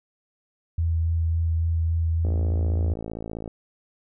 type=tone with vibrato; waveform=sine; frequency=82.41 Hz; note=E2; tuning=in tune; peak=-20 dBFS; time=0.78-2.94 s; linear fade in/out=5 ms; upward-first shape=sine; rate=3.6 Hz; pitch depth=13 cents each way
type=click train; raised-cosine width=2 ms; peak=-20 dBFS; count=69; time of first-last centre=2.25-3.477 s; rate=55.4 Hz
effects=none